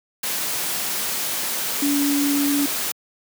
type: tone in noise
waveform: sine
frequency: 284.7 Hz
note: C#4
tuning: 46 cents sharp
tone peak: -18 dBFS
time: 1.82-2.66 s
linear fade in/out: 5 ms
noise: white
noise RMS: -25 dBFS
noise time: 0.23-2.92 s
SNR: +4 dB
effects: high-pass 150 Hz 12 dB/octave